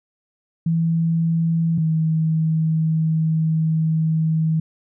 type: tone pair in turn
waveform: sine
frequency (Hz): 164.9 / 159.56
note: E3 / D#3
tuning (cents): +1 / +44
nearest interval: minor second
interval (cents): 57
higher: first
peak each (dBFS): -16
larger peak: neither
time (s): 0.66-1.78 / 1.78-4.6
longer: second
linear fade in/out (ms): 5
effects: none